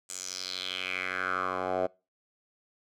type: tone with band-pass filter sweep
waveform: 10% pulse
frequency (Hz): 92.4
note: F#2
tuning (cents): -2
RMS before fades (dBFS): -33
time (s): 0.09-1.87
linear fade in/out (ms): 10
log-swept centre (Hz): 7800 to 630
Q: 4
effects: noise-tail reverb RT60 0.3 s tail -24 dB re dry